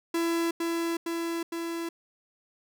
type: tone with echo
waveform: 45% pulse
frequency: 335 Hz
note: E4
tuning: 28 cents sharp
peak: -25 dBFS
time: 0.14-0.51 s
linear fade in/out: 5 ms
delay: 460 ms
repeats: 3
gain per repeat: -2 dB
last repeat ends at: 1.89 s
effects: none